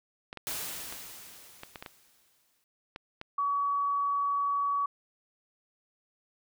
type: clicks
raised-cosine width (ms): 0.3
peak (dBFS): -24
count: 9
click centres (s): 0.329 / 0.373 / 0.925 / 1.634 / 1.758 / 1.825 / 1.862 / 2.961 / 3.214
type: noise with exponential decay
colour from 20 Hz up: white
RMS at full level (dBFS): -34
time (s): 0.47-2.64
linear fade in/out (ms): 0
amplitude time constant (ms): 470
type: tone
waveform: sine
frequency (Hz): 1133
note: C#6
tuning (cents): +37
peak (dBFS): -26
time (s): 3.38-4.86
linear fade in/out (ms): 5
effects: none